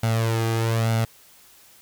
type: tone with flanger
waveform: sawtooth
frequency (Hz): 113.4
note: A#2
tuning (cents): -47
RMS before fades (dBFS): -22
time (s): 0.03-1.05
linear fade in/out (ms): 5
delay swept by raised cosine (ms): 1.4 to 2.5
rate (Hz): 1.1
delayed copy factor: +0.65
effects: white hiss -52 dBFS RMS until 1.81 s